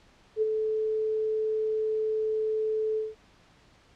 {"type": "tone with ADSR envelope", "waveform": "sine", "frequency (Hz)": 435.1, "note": "A4", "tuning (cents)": -19, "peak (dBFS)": -20, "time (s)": [0.36, 3.15], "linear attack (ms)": 60, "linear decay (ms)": 20, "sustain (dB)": -5, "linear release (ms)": 180, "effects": ["pink hiss -59 dBFS RMS until 3.95 s", "low-pass 5000 Hz 12 dB/octave"]}